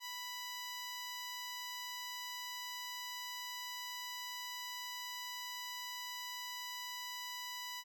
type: tone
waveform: 10% pulse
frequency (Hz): 987.8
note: B5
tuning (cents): 0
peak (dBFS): -34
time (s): 0-7.84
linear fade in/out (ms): 50
effects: none